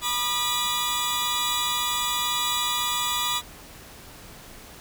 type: tone cluster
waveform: sawtooth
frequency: 974 / 1213 / 3431 / 3897 Hz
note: B5 / D#6 / A7 / B7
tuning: -24 / -44 / -44 / -24 cents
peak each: -26 dBFS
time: 0.01-3.42 s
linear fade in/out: 50 ms
effects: pink hiss -45 dBFS RMS until 4.8 s